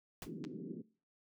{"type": "noise with exponential decay", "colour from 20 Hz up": "pink", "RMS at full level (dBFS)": -40, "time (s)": [0.22, 0.31], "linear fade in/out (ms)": 2, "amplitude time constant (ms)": 18}
{"type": "band-pass noise", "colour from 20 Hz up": "pink", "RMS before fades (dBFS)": -45, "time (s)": [0.26, 0.82], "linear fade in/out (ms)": 10, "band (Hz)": [160, 390], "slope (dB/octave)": 48}
{"type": "clicks", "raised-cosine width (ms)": 0.2, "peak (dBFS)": -33, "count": 2, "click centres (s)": [0.441, 0.449]}
{"effects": ["noise-tail reverb RT60 0.4 s tail -21 dB re dry"]}